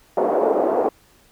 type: band-pass noise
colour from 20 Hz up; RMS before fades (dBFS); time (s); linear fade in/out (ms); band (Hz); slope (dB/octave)
white; -19; 0.17-0.89; 2; 320 to 690; 24
effects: pink hiss -55 dBFS RMS until 1.31 s